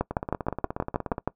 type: two click trains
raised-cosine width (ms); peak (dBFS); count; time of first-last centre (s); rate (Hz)
1; -10 / -16; 9 / 19; 0.01-1.276 / 0.11-1.181; 6.32 / 16.8
effects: noise-tail reverb RT60 0.1 s tail -21 dB re dry